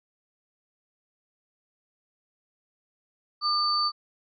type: tone pair together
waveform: sine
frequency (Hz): 1206 / 4553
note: D6 / C#8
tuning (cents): +46 / +45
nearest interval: octave + major seventh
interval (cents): 2299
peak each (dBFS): -25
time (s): 3.41-3.92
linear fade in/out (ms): 50
effects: none

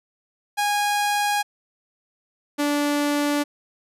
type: tone pair in turn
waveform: sawtooth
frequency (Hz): 823 / 291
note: G#5 / D4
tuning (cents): -16 / -16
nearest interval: octave + tritone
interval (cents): 1800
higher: first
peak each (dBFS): -16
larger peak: neither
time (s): 0.57-1.43 / 2.58-3.44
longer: neither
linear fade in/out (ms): 20
effects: resampled to 32000 Hz

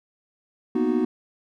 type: chord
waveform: triangle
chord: B major seventh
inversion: third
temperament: equal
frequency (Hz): 233.1 / 246.9 / 311.1 / 370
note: A#3 / B3 / D#4 / F#4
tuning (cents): 0 / 0 / 0 / 0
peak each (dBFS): -27 / -22 / -23 / -23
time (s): 0.75-1.05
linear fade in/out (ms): 5
effects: none

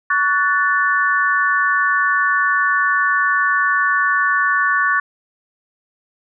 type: chord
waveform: sine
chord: F# minor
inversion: second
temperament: equal with one note detuned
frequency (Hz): 1127.5 / 1480 / 1760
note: C#6 / F#6 / A6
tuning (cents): +29 / 0 / 0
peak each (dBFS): -18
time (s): 0.1-5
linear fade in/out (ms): 5
effects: none

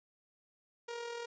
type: tone with amplitude modulation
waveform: sawtooth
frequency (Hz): 471.5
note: A#4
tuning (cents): +20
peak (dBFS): -34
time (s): 0.88-1.26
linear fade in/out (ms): 10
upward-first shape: sine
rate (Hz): 41.1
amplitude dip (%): 45
effects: resampled to 16000 Hz

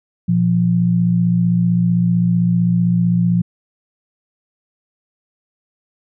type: tone pair together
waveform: sine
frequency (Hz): 119.01 / 174.61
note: A#2 / F3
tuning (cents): +36 / 0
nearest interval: perfect fifth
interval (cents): 664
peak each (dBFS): -18 / -13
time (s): 0.28-3.42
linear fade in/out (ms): 10
effects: none

